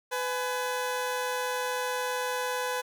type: tone pair together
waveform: 20% pulse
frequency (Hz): 501 / 842.6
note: B4 / G#5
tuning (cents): +25 / +25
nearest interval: major sixth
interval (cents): 900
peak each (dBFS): -25 / -30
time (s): 0.11-2.82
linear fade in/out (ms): 20
effects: none